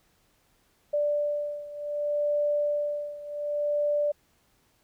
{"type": "beating tone pair", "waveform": "sine", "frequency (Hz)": [587.3, 587.96], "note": ["D5", "D5"], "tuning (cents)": [0, 2], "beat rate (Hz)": 0.66, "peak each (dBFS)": [-27, -30], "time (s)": [0.93, 4.12], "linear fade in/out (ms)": 10, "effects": ["pink hiss -67 dBFS RMS until 4.83 s"]}